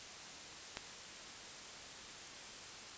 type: click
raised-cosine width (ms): 0.2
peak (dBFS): -22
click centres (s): 0.771
effects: white hiss -50 dBFS RMS until 2.97 s + resampled to 16000 Hz